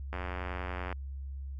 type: click train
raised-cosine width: 0.5 ms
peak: -22 dBFS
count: 73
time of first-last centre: 0.13-0.926 s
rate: 90.4 Hz
effects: added 68 Hz sine -37 dBFS peak until 1.59 s